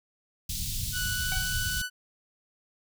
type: band-stop noise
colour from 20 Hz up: pink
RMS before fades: -32 dBFS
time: 0.49-1.82 s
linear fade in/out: 5 ms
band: 150 to 3600 Hz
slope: 24 dB/octave
type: tone with pitch glide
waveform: sawtooth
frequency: 1480 to 1490.3 Hz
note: F#6 to F#6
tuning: 0 to +12 cents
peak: -27 dBFS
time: 0.92-1.9 s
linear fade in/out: 50 ms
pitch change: +12 cents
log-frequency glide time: 1.07-1.34 s
type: tone with exponential decay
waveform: 10% pulse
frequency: 756 Hz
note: F#5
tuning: 37 cents sharp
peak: -23 dBFS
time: 1.32-1.62 s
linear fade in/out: 0 ms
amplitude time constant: 64 ms
effects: none